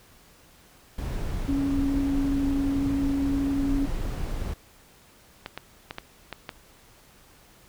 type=noise; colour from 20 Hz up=brown; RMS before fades=-30 dBFS; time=0.98-4.54 s; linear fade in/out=5 ms
type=tone with vibrato; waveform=sine; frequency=277.2 Hz; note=C#4; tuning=in tune; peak=-23 dBFS; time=1.48-3.86 s; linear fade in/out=10 ms; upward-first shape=sine; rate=12 Hz; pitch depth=9 cents each way
type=clicks; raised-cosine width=0.3 ms; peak=-17 dBFS; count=6; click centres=5.461 / 5.576 / 5.909 / 5.984 / 6.327 / 6.492 s
effects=pink hiss -55 dBFS RMS until 7.68 s